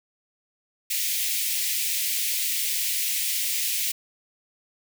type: high-pass noise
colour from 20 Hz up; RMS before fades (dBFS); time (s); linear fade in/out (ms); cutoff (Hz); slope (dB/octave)
white; -26; 0.9-3.92; 10; 2000; 48
effects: none